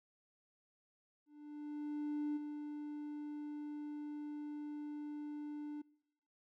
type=tone with ADSR envelope; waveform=triangle; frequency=296.3 Hz; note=D4; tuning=15 cents sharp; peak=-32 dBFS; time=1.26-5.82 s; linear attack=1100 ms; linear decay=20 ms; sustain=-8 dB; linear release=9 ms; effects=noise-tail reverb RT60 0.8 s tail -24 dB re dry + tanh soft clip ceiling -30 dBFS